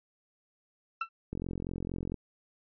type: tone with exponential decay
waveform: 35% pulse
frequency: 1340 Hz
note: E6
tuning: 28 cents sharp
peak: -25 dBFS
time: 1.01-1.09 s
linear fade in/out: 5 ms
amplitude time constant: 17 ms
type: click train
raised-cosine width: 3 ms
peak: -23 dBFS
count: 37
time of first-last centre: 1.33-2.143 s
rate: 44.3 Hz
effects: resampled to 11025 Hz